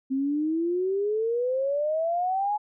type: exponential sweep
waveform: sine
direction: up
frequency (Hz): 261.6 to 850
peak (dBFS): -23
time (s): 0.1-2.58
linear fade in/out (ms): 20
effects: none